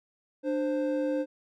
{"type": "tone pair together", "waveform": "triangle", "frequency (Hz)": [297.6, 523.3], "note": ["D4", "C5"], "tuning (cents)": [23, 0], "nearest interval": "minor seventh", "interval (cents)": 977, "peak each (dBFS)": [-27, -27], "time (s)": [0.43, 1.26], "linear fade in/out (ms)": 50, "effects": []}